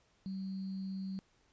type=tone with sample-and-hold; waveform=sine; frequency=191.6 Hz; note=G3; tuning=39 cents flat; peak=-37 dBFS; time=0.26-1.19 s; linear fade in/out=0 ms; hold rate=4410 Hz; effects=pink hiss -71 dBFS RMS until 1.52 s + resampled to 16000 Hz